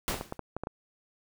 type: noise with exponential decay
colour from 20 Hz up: pink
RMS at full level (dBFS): -28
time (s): 0.08-0.37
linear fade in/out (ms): 0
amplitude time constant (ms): 63
type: clicks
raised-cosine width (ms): 1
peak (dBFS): -20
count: 8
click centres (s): 0.111 / 0.143 / 0.211 / 0.324 / 0.393 / 0.566 / 0.636 / 0.671
effects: none